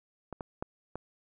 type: clicks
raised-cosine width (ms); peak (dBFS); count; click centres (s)
1; -25 / -23 / -20 / -23; 4; 0.327 / 0.408 / 0.625 / 0.956
effects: none